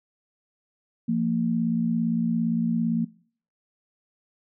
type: tone pair together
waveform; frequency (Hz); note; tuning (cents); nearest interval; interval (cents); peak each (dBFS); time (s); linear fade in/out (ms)
sine; 172 / 229.6; F3 / A#3; -26 / -26; perfect fourth; 500; -27 / -22; 1.08-3.05; 10
effects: noise-tail reverb RT60 0.5 s tail -21 dB re dry